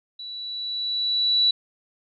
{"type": "tone with level ramp", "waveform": "sine", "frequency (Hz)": 3940, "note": "B7", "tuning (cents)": -5, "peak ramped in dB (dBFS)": [-34, -15], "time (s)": [0.19, 1.51], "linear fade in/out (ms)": 5, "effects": []}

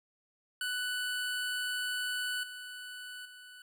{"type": "tone with level steps", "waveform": "25% pulse", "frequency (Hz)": 1489, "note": "F#6", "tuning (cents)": 11, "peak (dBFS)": [-29, -39, -46], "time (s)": [0.61, 3.62], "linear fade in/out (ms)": 2, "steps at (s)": [2.43, 3.25], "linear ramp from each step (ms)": 5, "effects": []}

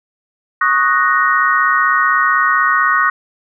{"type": "chord", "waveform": "sine", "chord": "D# minor seventh", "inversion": "third", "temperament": "equal", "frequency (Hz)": [1108.7, 1244.5, 1480, 1864.7], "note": ["C#6", "D#6", "F#6", "A#6"], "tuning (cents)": [0, 0, 0, 0], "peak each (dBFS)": -16, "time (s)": [0.61, 3.1], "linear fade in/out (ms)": 5, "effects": []}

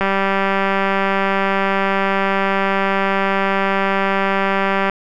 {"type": "click train", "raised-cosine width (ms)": 0.5, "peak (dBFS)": -3, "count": 954, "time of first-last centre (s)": [0.01, 4.897], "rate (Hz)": 195, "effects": []}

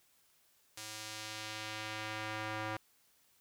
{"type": "tone with band-pass filter sweep", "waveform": "square", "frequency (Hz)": 108.2, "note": "A2", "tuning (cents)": -29, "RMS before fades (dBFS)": -42, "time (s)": [0.77, 2.77], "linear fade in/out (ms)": 5, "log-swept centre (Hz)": [7100, 1300], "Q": 0.78, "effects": ["white hiss -70 dBFS RMS until 3.4 s"]}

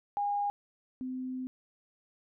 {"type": "tone pair in turn", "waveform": "sine", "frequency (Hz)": [815, 256.7], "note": ["G#5", "C4"], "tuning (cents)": [-33, -33], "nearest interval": "octave + minor sixth", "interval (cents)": 2000, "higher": "first", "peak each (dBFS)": [-28, -34], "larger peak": "first", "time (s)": [[0.17, 0.5], [1.01, 1.47]], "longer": "second", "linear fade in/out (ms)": 0, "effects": []}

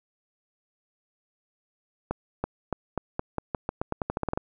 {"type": "accelerating click train", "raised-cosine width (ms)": 1, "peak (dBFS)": -13, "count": 17, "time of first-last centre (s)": [2.11, 4.375], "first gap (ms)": 330, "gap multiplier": 0.87, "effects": []}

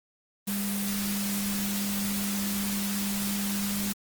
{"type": "tone in noise", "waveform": "sine", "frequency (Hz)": 200.9, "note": "G3", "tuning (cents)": 43, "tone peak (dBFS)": -29, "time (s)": [0.47, 3.93], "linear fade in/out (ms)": 10, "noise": "white", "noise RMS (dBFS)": -33, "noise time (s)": [0.47, 3.93], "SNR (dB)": 1, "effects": ["Opus 24 kbps"]}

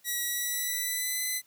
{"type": "tone with pitch glide", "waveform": "5% pulse", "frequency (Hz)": [1928, 2018], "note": ["B6", "B6"], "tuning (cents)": [-42, 37], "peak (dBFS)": -19, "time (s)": [0.04, 1.42], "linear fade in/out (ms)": 50, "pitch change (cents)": 79, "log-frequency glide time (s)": [0.26, 1.22], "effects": ["white hiss -64 dBFS RMS until 1.46 s", "high-pass 60 Hz 12 dB/octave"]}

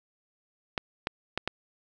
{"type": "clicks", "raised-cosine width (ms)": 0.3, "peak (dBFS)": -12, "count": 4, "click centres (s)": [0.778, 1.071, 1.376, 1.476], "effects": []}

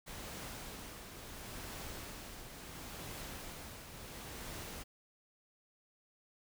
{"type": "noise with tremolo", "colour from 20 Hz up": "pink", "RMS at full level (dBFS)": -45, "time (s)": [0.06, 4.84], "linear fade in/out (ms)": 20, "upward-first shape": "triangle", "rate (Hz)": 0.72, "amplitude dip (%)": 50, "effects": []}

